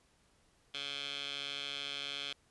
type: tone with band-pass filter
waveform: 15% pulse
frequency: 141.4 Hz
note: C#3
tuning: 35 cents sharp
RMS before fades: -41 dBFS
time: 0.74-2.33 s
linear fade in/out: 5 ms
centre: 3300 Hz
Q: 4
effects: pink hiss -70 dBFS RMS until 2.5 s + resampled to 24000 Hz

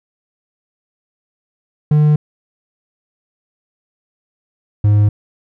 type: tone pair in turn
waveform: triangle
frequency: 150.3 / 104.07 Hz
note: D3 / G#2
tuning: +40 / +4 cents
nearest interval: tritone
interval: 636 cents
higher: first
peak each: -6 dBFS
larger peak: neither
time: 1.91-2.16 / 4.84-5.09 s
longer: neither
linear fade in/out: 5 ms
effects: none

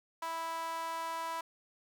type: tone with high-pass filter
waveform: sawtooth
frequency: 328.7 Hz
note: E4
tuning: 5 cents flat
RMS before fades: -38 dBFS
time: 0.22-1.41 s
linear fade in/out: 5 ms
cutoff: 930 Hz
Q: 4.2
effects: none

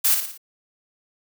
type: noise with echo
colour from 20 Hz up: blue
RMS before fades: -18 dBFS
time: 0.04-0.15 s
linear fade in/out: 10 ms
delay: 57 ms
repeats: 4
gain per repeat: -6 dB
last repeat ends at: 0.378 s
effects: none

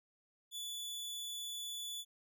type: tone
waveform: sawtooth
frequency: 3456 Hz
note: A7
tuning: 32 cents flat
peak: -38 dBFS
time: 0.51-2.05 s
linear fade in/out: 50 ms
effects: none

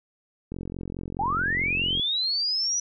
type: click train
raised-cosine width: 3 ms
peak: -21 dBFS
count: 67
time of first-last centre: 0.52-1.997 s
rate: 44.7 Hz
type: linear sweep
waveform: sine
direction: up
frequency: 757 to 5920 Hz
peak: -23 dBFS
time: 1.19-2.8 s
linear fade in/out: 5 ms
effects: none

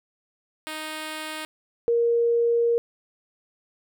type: tone pair in turn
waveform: 5% pulse / sine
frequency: 311.1 / 469 Hz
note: D#4 / A#4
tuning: 0 / +11 cents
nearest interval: perfect fifth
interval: 711 cents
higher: second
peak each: -20 / -18 dBFS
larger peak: second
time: 0.67-1.45 / 1.88-2.78 s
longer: second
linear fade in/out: 0 ms
effects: none

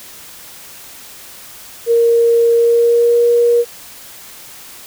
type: tone with pitch glide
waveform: sine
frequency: 466.2 to 474.6 Hz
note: A#4 to A#4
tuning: 0 to +31 cents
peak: -8 dBFS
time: 1.86-3.65 s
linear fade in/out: 50 ms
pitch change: +31 cents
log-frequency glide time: 2.53-3.25 s
effects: white hiss -36 dBFS RMS until 4.86 s

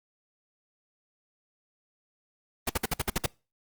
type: noise bursts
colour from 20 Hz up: pink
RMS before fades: -26 dBFS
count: 8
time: 2.67-3.262 s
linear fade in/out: 5 ms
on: 25 ms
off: 56 ms
effects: noise-tail reverb RT60 0.3 s tail -25 dB re dry + Opus 32 kbps

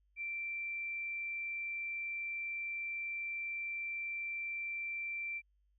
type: tone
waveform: sine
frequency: 2349 Hz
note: D7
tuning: in tune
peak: -37 dBFS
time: 0.16-5.42 s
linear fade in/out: 50 ms
effects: added 50 Hz sine -70 dBFS peak until 5.78 s

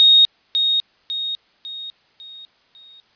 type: tone with echo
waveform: sine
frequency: 3729 Hz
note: A#7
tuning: in tune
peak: -8 dBFS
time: 0-0.25 s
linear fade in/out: 0 ms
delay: 550 ms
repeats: 5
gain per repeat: -7 dB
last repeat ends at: 3 s
effects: white hiss -58 dBFS RMS until 3.15 s + resampled to 11025 Hz

